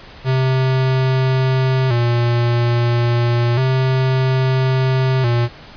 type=tone with vibrato; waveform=square; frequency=124.9 Hz; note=B2; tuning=20 cents sharp; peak=-14 dBFS; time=0.24-5.49 s; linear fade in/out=50 ms; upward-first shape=square; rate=0.3 Hz; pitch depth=82 cents each way; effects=pink hiss -39 dBFS RMS until 5.76 s + resampled to 11025 Hz